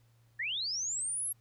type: linear sweep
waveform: sine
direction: up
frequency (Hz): 1708 to 11400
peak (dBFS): -32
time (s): 0.39-1.33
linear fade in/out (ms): 10
effects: added 116 Hz sine -63 dBFS peak until 1.4 s + pink hiss -73 dBFS RMS until 1.4 s